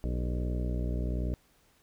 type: harmonic tone with a mistuned harmonic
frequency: 61 Hz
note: B1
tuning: 21 cents flat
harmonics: 1 / 2 / 3 / 4 / 5 / 6 / 7 / 8 / 9 / 10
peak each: -30 / -37 / -39 / -42 / -42 / -46 / -48 / -49 / -51 / -47 dBFS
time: 0.04-1.34 s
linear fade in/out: 0 ms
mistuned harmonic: 6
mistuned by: +91 cents
effects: pink hiss -66 dBFS RMS until 1.82 s